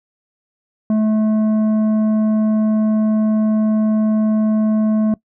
sine tone with tanh clipping, 216.3 Hz, A3, 29 cents flat, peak -14 dBFS, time 0.9-5.14 s, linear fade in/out 2 ms, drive 8 dB, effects noise-tail reverb RT60 0.1 s tail -21 dB re dry

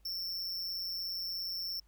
square tone with amplitude modulation, 5410 Hz, E8, 44 cents sharp, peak -33 dBFS, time 0.05-1.8 s, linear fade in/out 5 ms, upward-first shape sine, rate 183 Hz, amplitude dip 65%, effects added 51 Hz sine -61 dBFS peak until 1.87 s + pink hiss -74 dBFS RMS until 1.87 s

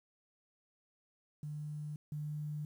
sine tone pair in turn, 149.8 / 149.8 Hz, D3 / D3, +35 / +35 cents, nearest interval unison, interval 0 cents, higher neither, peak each -39 / -37 dBFS, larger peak second, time 1.43-1.96 / 2.12-2.65 s, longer neither, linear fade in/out 2 ms, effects 11-bit

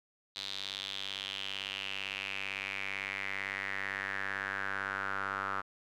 square tone with band-pass filter sweep, 48.91 Hz, G1, 3 cents flat, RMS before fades -38 dBFS, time 0.35-5.62 s, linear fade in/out 20 ms, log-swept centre 3900 to 1300 Hz, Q 5.1, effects none

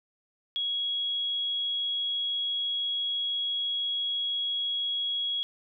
sine tone, 3322 Hz, G#7, in tune, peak -27 dBFS, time 0.56-5.43 s, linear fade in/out 0 ms, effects none

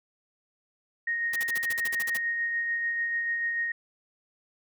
sine tone with tremolo, 1864 Hz, A#6, 1 cent flat, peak -25 dBFS, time 1.07-3.72 s, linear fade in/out 5 ms, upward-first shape sine, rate 6.8 Hz, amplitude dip 30%
white noise bursts, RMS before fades -35 dBFS, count 12, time 1.33-2.174 s, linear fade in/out 5 ms, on 30 ms, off 44 ms
effects none

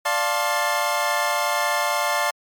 25% pulse chord, D minor seventh, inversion none, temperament equal with one note detuned, 587.3 / 698.5 / 880 / 1066 Hz, D5 / F5 / A5 / C6, 0 / 0 / 0 / +32 cents, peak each -22 dBFS, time 0.05-2.31 s, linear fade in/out 10 ms, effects MP3 96 kbps

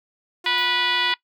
sawtooth tone with vibrato, 353.6 Hz, F4, 22 cents sharp, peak -32 dBFS, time 0.44-1.13 s, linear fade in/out 5 ms, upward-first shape triangle, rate 12 Hz, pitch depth 10 cents each way
harmonic tone, 490.3 Hz, B4, 13 cents flat, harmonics 2 / 3 / 4 / 5 / 6 / 7 / 8 / 9 / 10, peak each -27 / -29 / -25 / -27 / -27 / -25 / -33 / -33 / -39 dBFS, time 0.46-1.14 s, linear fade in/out 2 ms
violet noise with exponential decay, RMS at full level -43 dBFS, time 0.58-0.82 s, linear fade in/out 0 ms, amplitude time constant 51 ms
effects noise-tail reverb RT60 0.1 s tail -20 dB re dry

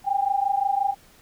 sine tone pair together, 783.3 / 809 Hz, G5 / G#5, -2 / -46 cents, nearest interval minor second, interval 56 cents, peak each -23 dBFS, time 0.04-0.95 s, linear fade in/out 50 ms, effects pink hiss -54 dBFS RMS until 1.21 s

